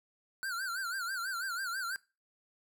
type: tone with vibrato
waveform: square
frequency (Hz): 1470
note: F#6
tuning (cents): -12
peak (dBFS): -35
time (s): 0.43-1.96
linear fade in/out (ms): 0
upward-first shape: sine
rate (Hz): 6.1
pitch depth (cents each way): 140
effects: noise-tail reverb RT60 0.3 s tail -21 dB re dry